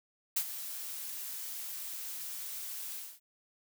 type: noise with ADSR envelope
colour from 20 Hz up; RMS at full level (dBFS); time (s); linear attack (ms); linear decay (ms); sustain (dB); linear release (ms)
blue; -29; 0.36-3.2; 8; 67; -12; 240
effects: none